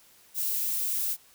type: noise with high-pass filter sweep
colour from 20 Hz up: violet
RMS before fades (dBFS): -29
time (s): 0.34-1.17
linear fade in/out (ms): 50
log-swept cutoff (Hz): 2400 to 800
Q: 0.79
effects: white hiss -58 dBFS RMS until 1.34 s